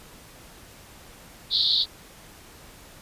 white band-pass noise, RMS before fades -22 dBFS, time 1.5-1.86 s, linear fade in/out 50 ms, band 3500 to 4500 Hz, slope 96 dB/octave, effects pink hiss -48 dBFS RMS until 3.01 s + resampled to 32000 Hz

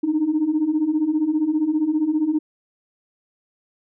sine beating tone pair, 297.6 / 312.6 Hz, D4 / D#4, +23 / +8 cents, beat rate 15 Hz, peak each -22 / -18 dBFS, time 0.03-2.39 s, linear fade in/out 10 ms, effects tanh soft clip ceiling -12 dBFS

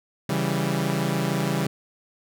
sawtooth chord, C# diminished, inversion none, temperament equal, 138.59 / 164.81 / 196 Hz, C#3 / E3 / G3, 0 / 0 / 0 cents, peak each -23 dBFS, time 0.29-1.67 s, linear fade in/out 5 ms, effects none

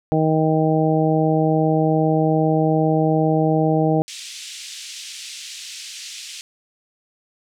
harmonic tone, 157.5 Hz, D#3, 21 cents sharp, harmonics 1 / 2 / 3 / 4 / 5, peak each -19 / -20 / -22 / -23 / -24 dBFS, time 0.12-4.02 s, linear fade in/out 0 ms
pink band-pass noise, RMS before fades -35 dBFS, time 4.08-6.41 s, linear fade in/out 0 ms, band 2700 to 8200 Hz, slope 24 dB/octave
effects none

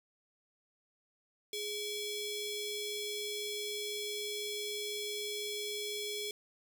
sawtooth ring-modulated tone, 1886 Hz, A#6, 20 cents sharp, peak -30 dBFS, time 1.53-6.31 s, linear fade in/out 2 ms, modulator 1470 Hz, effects none

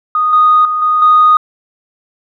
sine tone with level steps, 1239 Hz, D#6, 8 cents flat, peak -9 / -4 / -12 / -8 / -3 dBFS, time 0.15-1.37 s, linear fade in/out 2 ms, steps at 0.33 / 0.65 / 0.82 / 1.02 s, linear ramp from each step 2 ms, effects tanh soft clip ceiling 0 dBFS

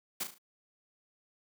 white noise with echo, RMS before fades -34 dBFS, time 0.2-0.24 s, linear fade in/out 10 ms, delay 36 ms, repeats 4, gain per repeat -7 dB, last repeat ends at 0.384 s, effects high-pass 150 Hz 12 dB/octave

